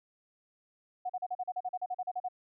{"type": "tone bursts", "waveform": "sine", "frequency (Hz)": 733, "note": "F#5", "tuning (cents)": -16, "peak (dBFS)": -31, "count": 15, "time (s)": [1.05, 2.286], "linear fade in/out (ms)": 10, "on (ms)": 46, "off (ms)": 39, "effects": []}